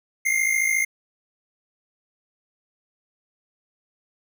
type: tone pair together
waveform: square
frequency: 2086 / 2140 Hz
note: C7 / C7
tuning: -6 / +38 cents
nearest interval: unison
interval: 44 cents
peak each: -23 dBFS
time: 0.25-0.85 s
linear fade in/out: 10 ms
effects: none